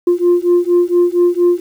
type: beating tone pair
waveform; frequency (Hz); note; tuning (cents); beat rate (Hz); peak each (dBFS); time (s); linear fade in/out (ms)
sine; 349.2 / 353.5; F4 / F4; 0 / +21; 4.3; -11; 0.07-1.6; 5
effects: tanh soft clip ceiling -5 dBFS + 7-bit